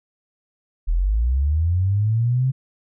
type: linear sweep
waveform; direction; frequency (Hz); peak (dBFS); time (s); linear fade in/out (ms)
sine; up; 37.59 to 133.8; -16; 0.87-2.52; 20
effects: none